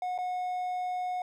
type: tone with dropouts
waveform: triangle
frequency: 728 Hz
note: F#5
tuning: 28 cents flat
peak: -28 dBFS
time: 0.02-1.22 s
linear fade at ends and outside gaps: 2 ms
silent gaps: 0.179-0.186 s
effects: none